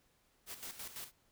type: noise with tremolo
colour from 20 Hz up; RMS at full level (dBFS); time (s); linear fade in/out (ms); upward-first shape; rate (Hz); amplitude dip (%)
white; -45; 0.46-1.12; 50; square; 6; 65
effects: pink hiss -73 dBFS RMS until 1.31 s

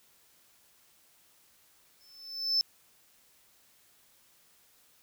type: tone with exponential growth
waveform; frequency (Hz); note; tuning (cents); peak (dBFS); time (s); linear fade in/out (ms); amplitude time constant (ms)
triangle; 5274; E8; 0; -19; 2.01-2.61; 0; 130
effects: tanh soft clip ceiling -20 dBFS + white hiss -64 dBFS RMS until 5.02 s

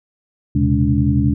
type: tone cluster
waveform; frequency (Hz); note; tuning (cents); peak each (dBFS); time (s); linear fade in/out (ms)
sine; 78 / 124.2 / 135.3 / 207.4 / 286.4; D#2 / B2 / C#3 / G#3 / D4; +5 / +10 / -42 / -2 / -43; -19; 0.55-1.34; 5
effects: none

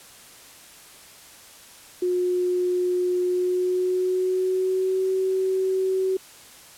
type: tone with pitch glide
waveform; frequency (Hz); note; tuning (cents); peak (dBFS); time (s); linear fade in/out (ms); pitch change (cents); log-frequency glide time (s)
sine; 360.4 to 378.1; F#4 to F#4; -45 to +38; -20; 2.02-6.17; 5; +83; 3.24-5.08
effects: white hiss -47 dBFS RMS until 6.77 s + low-pass 12000 Hz 12 dB/octave

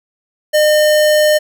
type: tone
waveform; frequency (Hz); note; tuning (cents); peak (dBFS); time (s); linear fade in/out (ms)
square; 607; D#5; -43; -9; 0.53-1.39; 20
effects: none

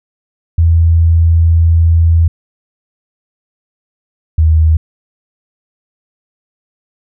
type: tone pair in turn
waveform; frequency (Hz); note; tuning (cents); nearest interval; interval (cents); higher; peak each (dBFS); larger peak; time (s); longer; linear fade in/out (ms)
sine; 82.9 / 79.35; E2 / D#2; +10 / +35; minor second; 75; first; -5; neither; 0.58-2.28 / 4.38-4.77; first; 5
effects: none

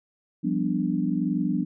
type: chord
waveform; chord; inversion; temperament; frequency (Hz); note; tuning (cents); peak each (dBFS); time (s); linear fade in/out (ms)
sine; G dominant seventh; third; equal; 174.61 / 196 / 246.9 / 293.7; F3 / G3 / B3 / D4; 0 / 0 / 0 / 0; -28; 0.43-1.65; 20
effects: none

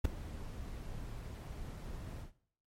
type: noise with ADSR envelope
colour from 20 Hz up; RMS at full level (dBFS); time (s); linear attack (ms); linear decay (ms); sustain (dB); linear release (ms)
brown; -26; 0.04-2.32; 14; 4; -18; 120
effects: noise-tail reverb RT60 0.6 s tail -18 dB re dry + MP3 64 kbps

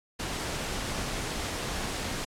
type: noise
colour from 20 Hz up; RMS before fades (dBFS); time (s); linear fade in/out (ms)
pink; -33; 0.19-2.25; 10
effects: low-pass 9000 Hz 12 dB/octave + AAC 64 kbps

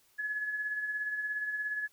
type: tone with tremolo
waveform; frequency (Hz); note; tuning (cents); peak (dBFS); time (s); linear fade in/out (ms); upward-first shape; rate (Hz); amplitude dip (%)
sine; 1700; G#6; +40; -30; 0.18-1.88; 20; sine; 17; 45
effects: white hiss -67 dBFS RMS until 1.92 s

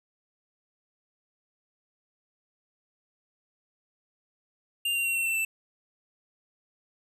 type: tone with pitch steps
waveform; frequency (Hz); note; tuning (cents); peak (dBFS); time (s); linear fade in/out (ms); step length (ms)
square; 2794 / 2767 / 2740 / 2713 / 2686 / 2660; F7 / F7 / F7 / E7 / E7 / E7; 0 / -17 / -34 / +49 / +32 / +15; -26; 4.85-5.45; 5; 100
effects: none

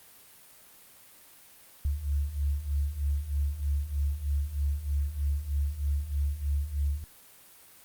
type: beating tone pair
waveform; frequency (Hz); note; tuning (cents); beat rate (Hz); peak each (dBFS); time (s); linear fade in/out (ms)
sine; 69.6 / 72.8; C#2 / D2; +8 / -15; 3.2; -32 / -28; 1.85-7.04; 0
effects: white hiss -54 dBFS RMS until 7.84 s + Opus 32 kbps

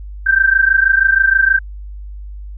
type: tone pair together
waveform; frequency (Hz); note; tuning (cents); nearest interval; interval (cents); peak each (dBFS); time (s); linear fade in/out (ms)
sine; 1555 / 1581.3; G6 / G6; -14 / +15; unison; 29; -12; 0.26-1.59; 10
effects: added 50 Hz sine -27 dBFS peak until 2.57 s

